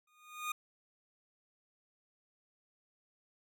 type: tone with exponential growth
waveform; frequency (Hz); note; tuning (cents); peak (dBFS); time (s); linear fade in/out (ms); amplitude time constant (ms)
25% pulse; 1228; D#6; -23; -29; 0.07-0.52; 5; 97
effects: none